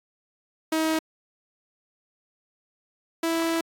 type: tone pair in turn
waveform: sawtooth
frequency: 317.9 / 329.8 Hz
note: D#4 / E4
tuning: +37 / +1 cents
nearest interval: minor second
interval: 64 cents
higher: second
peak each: -18 / -19 dBFS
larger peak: first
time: 0.72-0.99 / 3.23-3.61 s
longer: second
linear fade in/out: 5 ms
effects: AAC 64 kbps